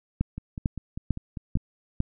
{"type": "two click trains", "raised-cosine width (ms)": 5, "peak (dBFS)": [-11, -21], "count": [5, 7], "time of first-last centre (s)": [[0.21, 2.004], [0.38, 1.57]], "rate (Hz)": [2.23, 5.04], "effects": []}